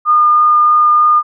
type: tone with vibrato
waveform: sine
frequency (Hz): 1215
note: D#6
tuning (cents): -42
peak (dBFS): -6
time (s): 0.05-1.23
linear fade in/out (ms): 50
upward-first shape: triangle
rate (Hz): 3.2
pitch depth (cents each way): 8
effects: none